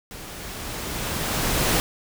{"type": "noise with level ramp", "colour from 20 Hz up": "pink", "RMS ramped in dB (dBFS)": [-39, -20], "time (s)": [0.11, 1.8], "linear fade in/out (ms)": 0, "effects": []}